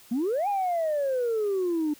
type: exponential two-way sweep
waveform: sine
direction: up then down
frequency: 221.5 to 831 to 292.3 Hz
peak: -22 dBFS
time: 0.11-1.94 s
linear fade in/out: 10 ms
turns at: 0.48 s
effects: tanh soft clip ceiling -21 dBFS + white hiss -53 dBFS RMS until 1.99 s